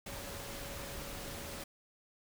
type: tone in noise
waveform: sine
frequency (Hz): 560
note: C#5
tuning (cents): +18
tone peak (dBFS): -51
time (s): 0.06-1.64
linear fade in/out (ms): 5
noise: pink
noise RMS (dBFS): -44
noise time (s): 0.06-1.64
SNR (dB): -10
effects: none